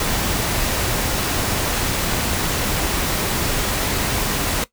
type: noise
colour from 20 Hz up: pink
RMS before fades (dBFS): -21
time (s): 0-4.64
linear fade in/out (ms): 2
effects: noise-tail reverb RT60 0.1 s tail -17 dB re dry